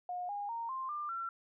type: tone with pitch steps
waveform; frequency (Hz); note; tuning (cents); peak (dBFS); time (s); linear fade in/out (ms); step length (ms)
sine; 718 / 815.3 / 925.8 / 1051.2 / 1193.7 / 1355.4; F5 / G#5 / A#5 / C6 / D6 / E6; +48 / -32 / -12 / +8 / +28 / +48; -36; 0.09-1.29; 2; 200
effects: none